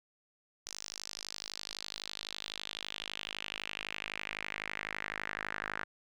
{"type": "tone with band-pass filter sweep", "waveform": "sawtooth", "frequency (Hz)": 51.91, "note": "G#1", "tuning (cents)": 0, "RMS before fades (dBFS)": -42, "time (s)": [0.66, 5.84], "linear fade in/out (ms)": 5, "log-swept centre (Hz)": [5900, 1600], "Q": 3.1, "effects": []}